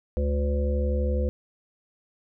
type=harmonic tone; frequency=72 Hz; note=D2; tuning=34 cents flat; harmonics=1 / 3 / 5 / 7 / 8; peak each=-23 / -33 / -36 / -30 / -40 dBFS; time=0.17-1.29 s; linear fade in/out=0 ms; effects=none